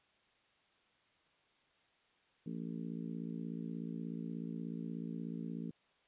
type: harmonic tone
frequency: 56.6 Hz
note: A1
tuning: 50 cents sharp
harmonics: 3 / 4 / 5 / 6 / 7 / 8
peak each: -43 / -43 / -47 / -57 / -55 / -57 dBFS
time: 2.46-5.71 s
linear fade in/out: 5 ms
effects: white hiss -72 dBFS RMS until 6.07 s + resampled to 8000 Hz